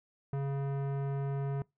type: tone with tanh clipping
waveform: sine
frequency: 138.59 Hz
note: C#3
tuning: in tune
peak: -33 dBFS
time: 0.33-1.62 s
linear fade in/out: 2 ms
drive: 17 dB
effects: noise-tail reverb RT60 0.2 s tail -24 dB re dry